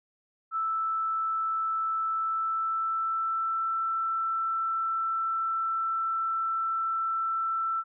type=tone with pitch glide; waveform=sine; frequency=1318.5 to 1333.1 Hz; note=E6 to E6; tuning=0 to +19 cents; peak=-26 dBFS; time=0.51-7.84 s; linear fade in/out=50 ms; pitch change=+19 cents; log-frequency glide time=2.08-3.72 s; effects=none